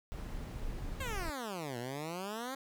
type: noise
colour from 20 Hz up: brown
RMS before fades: -40 dBFS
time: 0.12-1.3 s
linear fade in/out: 0 ms
type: exponential two-way sweep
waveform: 10% pulse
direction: down then up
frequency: 554.4 to 116.54 to 274 Hz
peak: -30 dBFS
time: 1-2.55 s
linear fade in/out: 5 ms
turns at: 1.78 s
effects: none